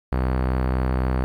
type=tone with low-pass filter; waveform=sawtooth; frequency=63.9 Hz; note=C2; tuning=40 cents flat; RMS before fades=-22 dBFS; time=0.12-1.24 s; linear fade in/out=0 ms; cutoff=1500 Hz; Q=1; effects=9-bit